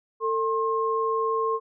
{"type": "tone pair together", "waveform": "sine", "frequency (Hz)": [448.5, 1068], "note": ["A4", "C6"], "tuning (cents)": [33, 35], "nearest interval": "octave + minor third", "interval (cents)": 1502, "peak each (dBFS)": -25, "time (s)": [0.2, 1.6], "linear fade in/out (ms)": 50, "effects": []}